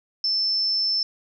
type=tone; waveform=sine; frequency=5300 Hz; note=E8; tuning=9 cents sharp; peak=-20 dBFS; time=0.24-1.03 s; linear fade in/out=2 ms; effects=none